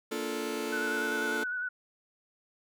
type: chord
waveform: sawtooth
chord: Bb major seventh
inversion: none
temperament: just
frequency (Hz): 233.1 / 291.4 / 349.6 / 437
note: Bb3 / D4 / F4 / A4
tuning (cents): 0 / -13 / +2 / -12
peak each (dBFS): -35 / -34 / -35 / -31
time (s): 0.11-1.44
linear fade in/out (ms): 10
type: tone with vibrato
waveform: sine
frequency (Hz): 1480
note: F#6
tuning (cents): 0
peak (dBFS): -31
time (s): 0.72-1.69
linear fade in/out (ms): 10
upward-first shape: square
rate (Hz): 10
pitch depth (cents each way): 24
effects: none